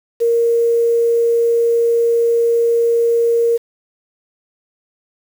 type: tone with quantisation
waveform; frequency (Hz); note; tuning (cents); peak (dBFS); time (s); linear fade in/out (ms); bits
sine; 466.2; A#4; 0; -11; 0.2-3.58; 20; 6
effects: none